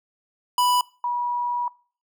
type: tone pair in turn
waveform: square / sine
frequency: 987.8 / 968.6 Hz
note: B5 / B5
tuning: 0 / -34 cents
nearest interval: unison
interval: 34 cents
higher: first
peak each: -18 / -22 dBFS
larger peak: first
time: 0.58-0.81 / 1.04-1.68 s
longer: second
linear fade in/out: 2 ms
effects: noise-tail reverb RT60 0.4 s tail -22 dB re dry